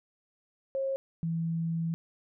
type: tone pair in turn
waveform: sine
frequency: 539 / 165.13 Hz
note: C#5 / E3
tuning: -49 / +3 cents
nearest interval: octave + minor sixth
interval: 2048 cents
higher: first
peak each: -28 dBFS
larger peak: neither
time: 0.75-0.96 / 1.23-1.94 s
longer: second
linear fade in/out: 0 ms
effects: none